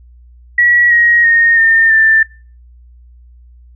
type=tone with pitch steps; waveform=sine; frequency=1927 / 1888.4 / 1850.6 / 1813.6 / 1777.3 Hz; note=B6 / A#6 / A#6 / A#6 / A6; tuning=-43 / +22 / -13 / -48 / +17 cents; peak=-6 dBFS; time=0.58-2.23 s; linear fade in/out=5 ms; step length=330 ms; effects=noise-tail reverb RT60 0.4 s tail -24 dB re dry + added 60 Hz sine -38 dBFS peak until 3.75 s